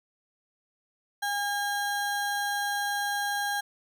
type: ring-modulated tone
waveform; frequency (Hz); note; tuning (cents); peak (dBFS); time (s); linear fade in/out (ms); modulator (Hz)
square; 1217; D#6; -39; -25; 1.22-3.61; 10; 404
effects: none